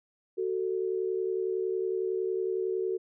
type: tone pair together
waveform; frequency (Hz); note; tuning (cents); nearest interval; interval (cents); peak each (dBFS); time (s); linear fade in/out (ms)
sine; 374.5 / 445.4; F#4 / A4; +21 / +21; minor third; 300; -29 / -32; 0.37-2.98; 20
effects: none